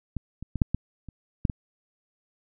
clicks, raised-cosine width 5 ms, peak -18 / -24 / -17 / -6 / -12 / -28 / -8 / -16 dBFS, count 8, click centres 0.167 / 0.426 / 0.557 / 0.618 / 0.746 / 1.087 / 1.452 / 1.498 s, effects none

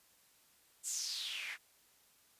white noise with band-pass filter sweep, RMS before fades -41 dBFS, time 0.83-1.58 s, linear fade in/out 50 ms, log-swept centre 8200 to 1800 Hz, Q 5.2, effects white hiss -68 dBFS RMS until 2.39 s + resampled to 32000 Hz

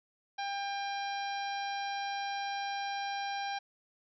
harmonic tone, 798 Hz, G5, 31 cents sharp, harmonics 1 / 2 / 3 / 4 / 5 / 6 / 7, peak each -35 / -42 / -45 / -48 / -46 / -53 / -49 dBFS, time 0.38-3.59 s, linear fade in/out 10 ms, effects none

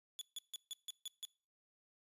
sawtooth tone bursts, 3439 Hz, A7, 40 cents flat, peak -39 dBFS, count 7, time 0.19-1.251 s, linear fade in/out 0 ms, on 23 ms, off 150 ms, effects noise-tail reverb RT60 0.4 s tail -23 dB re dry + resampled to 32000 Hz

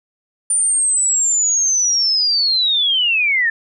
sine linear sweep, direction down, 9240 to 1760 Hz, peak -13 dBFS, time 0.5-3.5 s, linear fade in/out 5 ms, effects none

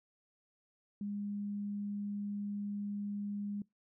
sine tone, 204 Hz, G#3, 31 cents flat, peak -36 dBFS, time 1.01-3.62 s, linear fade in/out 2 ms, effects noise-tail reverb RT60 0.2 s tail -24 dB re dry

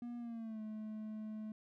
triangle tone with pitch glide, 239.5 to 215.8 Hz, A#3 to A3, +47 to -33 cents, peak -40 dBFS, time 0.02-1.52 s, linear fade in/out 2 ms, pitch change -180 cents, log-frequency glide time 0.18-0.61 s, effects none

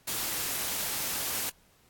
white noise, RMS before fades -32 dBFS, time 0.07-1.5 s, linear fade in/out 10 ms, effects pink hiss -63 dBFS RMS until 1.89 s + AAC 64 kbps

